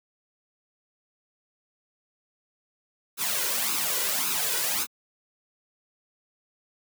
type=noise with flanger; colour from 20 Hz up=white; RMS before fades=-27 dBFS; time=3.17-4.87 s; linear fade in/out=50 ms; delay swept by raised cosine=0.77 to 2.07 ms; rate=1.8 Hz; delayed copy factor=+0.7; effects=high-pass 200 Hz 12 dB/octave